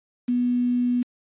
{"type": "tone with quantisation", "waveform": "sine", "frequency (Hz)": 245.3, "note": "B3", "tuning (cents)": -12, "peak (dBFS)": -19, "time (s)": [0.28, 1.03], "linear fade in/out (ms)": 10, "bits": 7, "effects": ["resampled to 8000 Hz"]}